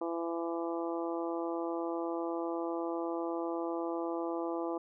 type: harmonic tone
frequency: 168 Hz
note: E3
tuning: 33 cents sharp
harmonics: 2 / 3 / 4 / 5 / 6 / 7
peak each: -35 / -39 / -41 / -43 / -45 / -46 dBFS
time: 0.01-4.78 s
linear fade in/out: 5 ms
effects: none